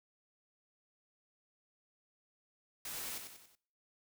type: noise with echo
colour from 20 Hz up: white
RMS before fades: -43 dBFS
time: 2.85-3.18 s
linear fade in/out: 2 ms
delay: 93 ms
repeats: 4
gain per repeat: -6 dB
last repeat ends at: 3.552 s
effects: noise-tail reverb RT60 0.6 s tail -23 dB re dry